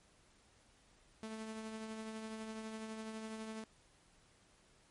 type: tone with tremolo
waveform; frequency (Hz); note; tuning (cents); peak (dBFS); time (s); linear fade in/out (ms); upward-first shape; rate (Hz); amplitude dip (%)
sawtooth; 220; A3; 0; -38; 1.23-3.64; 0; triangle; 12; 40
effects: pink hiss -68 dBFS RMS until 4.9 s + MP3 48 kbps